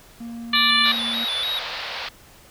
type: tone with pitch glide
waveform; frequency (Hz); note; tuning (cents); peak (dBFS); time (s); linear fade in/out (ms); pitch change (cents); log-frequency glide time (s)
triangle; 233.1 to 231.2; A#3 to A#3; 0 to -14; -29; 0.2-1.25; 10; -14; 0.59-0.81
type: harmonic tone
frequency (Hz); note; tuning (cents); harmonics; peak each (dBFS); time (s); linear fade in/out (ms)
587; D5; -1; 2 / 3 / 4 / 5 / 6 / 7; -23 / -23 / -23 / -23 / -23 / -23; 0.53-0.92; 5
type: tone with vibrato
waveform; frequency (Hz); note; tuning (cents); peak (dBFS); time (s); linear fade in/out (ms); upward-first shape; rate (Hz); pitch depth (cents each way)
triangle; 3639; A#7; -42; -22; 0.55-1.59; 2; square; 3.4; 74
type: band-pass noise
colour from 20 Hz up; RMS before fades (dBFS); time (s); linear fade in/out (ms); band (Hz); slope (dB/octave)
white; -31; 0.85-2.09; 5; 470 to 4600; 48
effects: pink hiss -49 dBFS RMS until 2.5 s